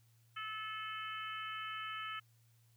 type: harmonic tone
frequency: 434.1 Hz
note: A4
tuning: 23 cents flat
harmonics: 3 / 4 / 5 / 6 / 7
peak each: -43 / -48 / -51 / -50 / -48 dBFS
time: 0.36-2.2 s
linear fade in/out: 10 ms
effects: added 115 Hz sine -66 dBFS peak until 2.76 s + white hiss -75 dBFS RMS until 2.76 s